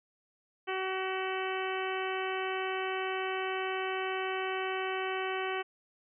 harmonic tone, 378.1 Hz, F#4, 38 cents sharp, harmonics 1 / 2 / 3 / 4 / 5 / 6 / 7 / 8, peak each -35 / -38 / -40 / -41 / -42 / -43 / -43 / -44 dBFS, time 0.67-5.63 s, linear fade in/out 20 ms, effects none

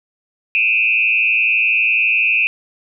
sine tone with frequency modulation, 2538 Hz, D#7, 34 cents sharp, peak -12 dBFS, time 0.55-2.47 s, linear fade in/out 0 ms, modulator 112 Hz, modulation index 1.3, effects none

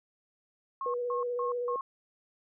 sine tone bursts, 1081 Hz, C#6, 44 cents flat, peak -32 dBFS, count 4, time 0.81-1.81 s, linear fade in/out 2 ms, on 130 ms, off 160 ms
sine tone with vibrato, 486.8 Hz, B4, 25 cents flat, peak -30 dBFS, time 0.86-1.76 s, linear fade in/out 2 ms, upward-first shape square, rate 16 Hz, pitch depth 15 cents each way
effects none

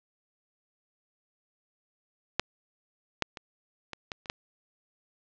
clicks, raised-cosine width 0.2 ms, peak -6 / -7 / -22 / -19 / -17 / -29 / -11 dBFS, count 7, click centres 2.396 / 3.223 / 3.372 / 3.933 / 4.118 / 4.258 / 4.299 s, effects low-pass 5000 Hz 12 dB/octave

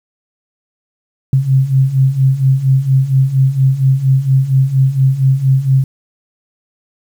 sine beating tone pair, 130.81 / 135.11 Hz, C3 / C#3, 0 / -44 cents, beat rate 4.3 Hz, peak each -14 / -10 dBFS, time 1.33-5.84 s, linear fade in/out 2 ms, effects 7-bit

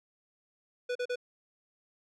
square tone bursts, 492.7 Hz, B4, 4 cents flat, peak -31 dBFS, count 3, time 0.89-1.158 s, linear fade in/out 10 ms, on 64 ms, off 38 ms, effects low-pass 5000 Hz 12 dB/octave

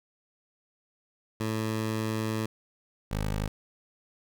15% pulse tone pair in turn, 110 / 51.91 Hz, A2 / G#1, 0 / 0 cents, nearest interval octave + minor second, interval 1300 cents, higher first, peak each -22 dBFS, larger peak neither, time 1.4-2.46 / 3.11-3.48 s, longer first, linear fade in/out 5 ms, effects none

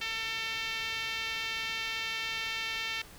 5% pulse tone with band-pass filter, 448.2 Hz, A4, 32 cents sharp, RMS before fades -35 dBFS, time 0.01-3.02 s, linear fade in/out 5 ms, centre 2500 Hz, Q 1.4, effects pink hiss -52 dBFS RMS until 3.18 s

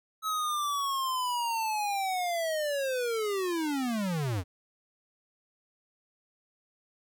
square linear sweep, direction down, 1293 to 82.41 Hz, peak -29 dBFS, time 0.22-4.44 s, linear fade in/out 50 ms, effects none

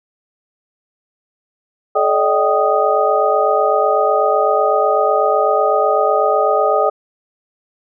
sine tone cluster, 428.8 / 579 / 627 / 776 / 1243 Hz, A4 / D5 / D#5 / G5 / D#6, -45 / -25 / +13 / -18 / -2 cents, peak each -18 dBFS, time 1.95-6.9 s, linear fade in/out 10 ms, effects none

